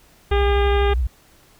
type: tone with vibrato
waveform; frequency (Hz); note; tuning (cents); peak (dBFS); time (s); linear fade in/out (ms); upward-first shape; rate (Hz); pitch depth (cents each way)
sine; 62.3; B1; +16; -17; 0.31-1.07; 5; sine; 12; 170
type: harmonic tone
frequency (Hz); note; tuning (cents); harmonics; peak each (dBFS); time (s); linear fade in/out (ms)
403.8; G#4; -49; 1 / 2 / 3 / 4 / 5 / 6 / 7 / 8 / 9; -19 / -25 / -29 / -31 / -33 / -35 / -36 / -37 / -38; 0.31-0.94; 10
effects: pink hiss -53 dBFS RMS until 1.59 s